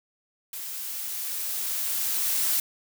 blue noise with level ramp, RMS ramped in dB -36 to -24 dBFS, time 0.53-2.6 s, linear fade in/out 2 ms, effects none

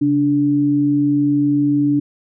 sine tone pair together, 137.49 / 290.5 Hz, C#3 / D4, -14 / -19 cents, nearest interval octave + minor second, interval 1295 cents, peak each -22 / -13 dBFS, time 0.01-2 s, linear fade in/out 10 ms, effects none

